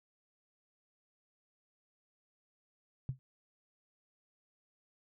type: tone with exponential decay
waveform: sine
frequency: 130.81 Hz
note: C3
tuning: in tune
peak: -29 dBFS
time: 3.09-3.19 s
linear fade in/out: 0 ms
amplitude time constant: 21 ms
effects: none